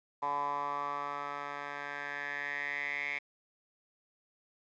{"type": "tone with band-pass filter sweep", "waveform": "10% pulse", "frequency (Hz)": 143.7, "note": "D3", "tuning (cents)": -37, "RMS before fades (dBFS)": -37, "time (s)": [0.22, 3.19], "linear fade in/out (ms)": 10, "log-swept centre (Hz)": [970, 2200], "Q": 7.4, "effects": ["resampled to 16000 Hz", "11-bit"]}